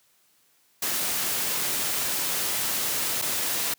white noise with dropouts, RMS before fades -27 dBFS, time 0.82-3.74 s, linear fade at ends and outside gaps 5 ms, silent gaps 3.217-3.221 s, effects white hiss -64 dBFS RMS until 3.78 s + high-pass 100 Hz 12 dB/octave

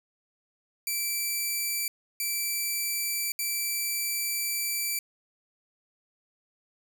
5% pulse tone bursts at uneven times, 2330 Hz, D7, 14 cents flat, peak -18 dBFS, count 3, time 0.87-1.88 / 2.2-3.32 / 3.39-4.99 s, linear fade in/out 2 ms, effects none

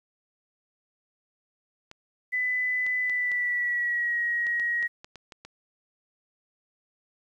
clicks, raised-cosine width 0.2 ms, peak -26 dBFS, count 11, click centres 1.914 / 2.865 / 3.097 / 3.317 / 4.468 / 4.598 / 4.827 / 5.045 / 5.157 / 5.322 / 5.45 s
sine tone with pitch glide, 2001 to 1895.2 Hz, B6 to A#6, +22 to +28 cents, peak -24 dBFS, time 2.32-4.88 s, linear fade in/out 20 ms, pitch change -94 cents, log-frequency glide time 3.02-4.18 s
effects 10-bit

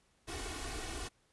pink noise with comb filter, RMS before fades -41 dBFS, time 0.27-1.09 s, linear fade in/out 20 ms, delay 2.7 ms, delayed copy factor +0.75, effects pink hiss -72 dBFS RMS until 1.32 s + resampled to 24000 Hz

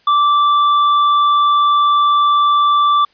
sine tone with hard clipping, 1168 Hz, D6, 10 cents flat, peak -11 dBFS, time 0.07-3.05 s, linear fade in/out 5 ms, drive 6 dB, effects white hiss -54 dBFS RMS until 3.13 s + resampled to 11025 Hz

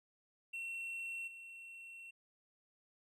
triangle tone with level steps, 2716 Hz, F7, 49 cents flat, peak -39 / -48 dBFS, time 0.53-2.11 s, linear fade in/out 10 ms, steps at 1.27 s, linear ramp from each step 10 ms, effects resampled to 32000 Hz

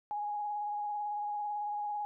sine tone with vibrato, 830.6 Hz, G#5, in tune, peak -33 dBFS, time 0.11-2.05 s, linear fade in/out 0 ms, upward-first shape sine, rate 18 Hz, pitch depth 21 cents each way, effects none

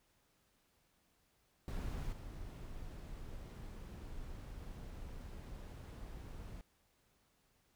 brown noise with level steps, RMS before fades -41 / -48 dBFS, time 1.68-6.61 s, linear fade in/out 0 ms, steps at 2.12 s, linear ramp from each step 10 ms, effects pink hiss -75 dBFS RMS until 7.75 s

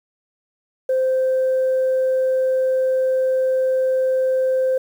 sine tone, 520 Hz, C5, 11 cents flat, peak -14 dBFS, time 0.89-4.78 s, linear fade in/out 5 ms, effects tanh soft clip ceiling -13 dBFS + 8-bit

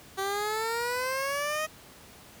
15% pulse exponential sweep, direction up, 383.6 to 630 Hz, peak -22 dBFS, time 0.17-1.67 s, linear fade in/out 20 ms, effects pink hiss -51 dBFS RMS until 2.4 s + high-pass 60 Hz 12 dB/octave

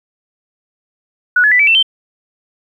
sine tone with pitch steps, 1468 / 1705.9 / 1982.3 / 2304 / 2677 / 3111 Hz, F#6 / G#6 / B6 / D7 / E7 / G7, -14 / +46 / +6 / -34 / +26 / -14 cents, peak -7 dBFS, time 1.36-1.828 s, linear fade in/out 5 ms, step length 78 ms, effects 8-bit

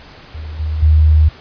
sine tone with level steps, 77.3 Hz, D#2, 11 cents flat, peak -24 / -16 / -6 dBFS, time 0.34-1.29 s, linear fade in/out 10 ms, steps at 0.59 / 0.82 s, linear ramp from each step 10 ms, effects pink hiss -39 dBFS RMS until 1.4 s + resampled to 11025 Hz

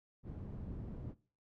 white low-pass noise, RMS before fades -45 dBFS, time 0.23-1.15 s, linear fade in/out 50 ms, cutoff 170 Hz, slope 12 dB/octave, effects noise-tail reverb RT60 0.4 s tail -20 dB re dry

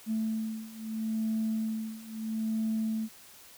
sine beating tone pair, 220 / 220.76 Hz, A3 / A3, 0 / +6 cents, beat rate 0.76 Hz, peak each -33 / -31 dBFS, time 0.06-3.09 s, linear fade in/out 50 ms, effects tanh soft clip ceiling -23 dBFS + white hiss -53 dBFS RMS until 3.57 s

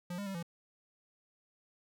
square tone with pitch steps, 176.7 / 202 / 194.3 / 169.8 Hz, F3 / G#3 / G3 / F3, +21 / -48 / -15 / -48 cents, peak -38 dBFS, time 0.1-0.428 s, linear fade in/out 5 ms, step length 82 ms, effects none

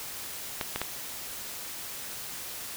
clicks, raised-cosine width 0.3 ms, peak -13 dBFS, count 3, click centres 0.612 / 0.76 / 0.816 s, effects white hiss -39 dBFS RMS until 2.76 s

